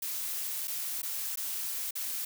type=noise with dropouts; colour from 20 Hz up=blue; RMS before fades=-35 dBFS; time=0.02-2.25 s; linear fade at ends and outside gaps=5 ms; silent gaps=0.674-0.678 / 1.019-1.029 / 1.358-1.372 / 1.909-1.953 s; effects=none